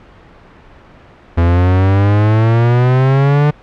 45% pulse exponential sweep, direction up, 83.7 to 149.6 Hz, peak -8 dBFS, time 1.37-3.51 s, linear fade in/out 10 ms, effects pink hiss -41 dBFS RMS until 3.62 s + low-pass 2000 Hz 12 dB/octave

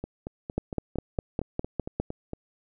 two click trains, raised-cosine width 2 ms, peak -13 / -20 dBFS, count 8 / 11, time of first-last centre 0.58-2 / 0.04-2.334 s, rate 4.93 / 4.36 Hz, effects none

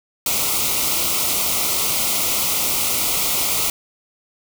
white band-stop noise, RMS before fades -20 dBFS, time 0.26-3.7 s, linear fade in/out 2 ms, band 1400 to 2000 Hz, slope 96 dB/octave, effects none

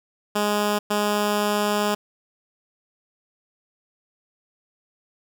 10% pulse tone bursts at uneven times, 207.7 Hz, G#3, in tune, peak -12 dBFS, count 2, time 0.35-0.79 / 0.9-1.95 s, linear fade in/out 10 ms, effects none

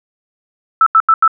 sine tone bursts, 1318.5 Hz, E6, in tune, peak -5 dBFS, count 4, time 0.81-1.278 s, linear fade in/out 2 ms, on 54 ms, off 84 ms, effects none

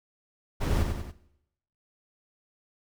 brown noise with echo, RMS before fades -26 dBFS, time 0.6-0.84 s, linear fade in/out 20 ms, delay 94 ms, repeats 3, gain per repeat -5 dB, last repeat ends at 1.122 s, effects noise-tail reverb RT60 0.8 s tail -17 dB re dry

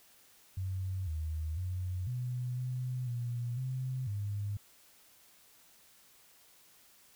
sine tone with pitch steps, 94.1 / 78.6 / 91.4 / 124.3 / 126.4 / 120.2 / 129.5 / 102.2 Hz, F#2 / D#2 / F#2 / B2 / B2 / B2 / C3 / G#2, +30 / +18 / -21 / +12 / +41 / -46 / -17 / -27 cents, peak -33 dBFS, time 0.57-4.57 s, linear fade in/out 5 ms, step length 500 ms, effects white hiss -62 dBFS RMS until 7.15 s

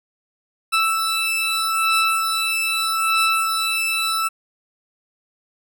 20% pulse beating tone pair, 1318.5 / 1319.3 Hz, E6 / E6, 0 / +1 cents, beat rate 0.8 Hz, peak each -17 / -15 dBFS, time 0.72-4.29 s, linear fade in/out 20 ms, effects none

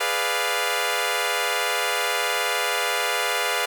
10% pulse chord, G# diminished seventh, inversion none, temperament equal, 415.3 / 493.9 / 587.3 / 698.5 Hz, G#4 / B4 / D5 / F5, 0 / 0 / 0 / 0 cents, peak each -21 / -18 / -21 / -18 dBFS, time 0-3.66 s, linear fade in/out 10 ms, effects none

